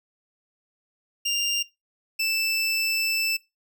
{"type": "tone pair in turn", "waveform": "25% pulse", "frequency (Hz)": [2794, 2645], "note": ["F7", "E7"], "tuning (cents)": [0, 5], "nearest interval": "minor second", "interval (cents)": 95, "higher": "first", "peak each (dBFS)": -19, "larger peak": "neither", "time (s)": [[1.25, 1.63], [2.19, 3.37]], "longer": "second", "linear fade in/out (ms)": 10, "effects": ["noise-tail reverb RT60 0.2 s tail -19 dB re dry"]}